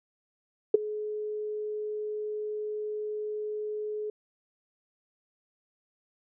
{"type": "tone with ADSR envelope", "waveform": "sine", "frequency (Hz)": 424.1, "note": "G#4", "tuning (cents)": 36, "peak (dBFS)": -11, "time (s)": [0.74, 4.1], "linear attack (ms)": 5, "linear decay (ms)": 14, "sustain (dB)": -20, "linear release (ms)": 3, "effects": []}